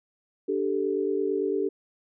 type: chord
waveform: sine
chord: D suspended fourth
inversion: none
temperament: just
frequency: 293.7 / 391.6 / 440.5 Hz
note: D4 / G4 / A4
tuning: 0 / -2 / +2 cents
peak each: -31 / -26 / -29 dBFS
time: 0.48-1.69 s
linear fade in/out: 10 ms
effects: none